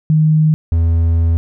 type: tone pair in turn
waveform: sine / triangle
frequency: 155.56 / 82.91 Hz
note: D#3 / E2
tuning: 0 / +11 cents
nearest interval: major seventh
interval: 1089 cents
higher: first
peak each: -8 dBFS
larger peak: neither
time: 0.1-0.54 / 0.72-1.37 s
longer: second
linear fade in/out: 0 ms
effects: none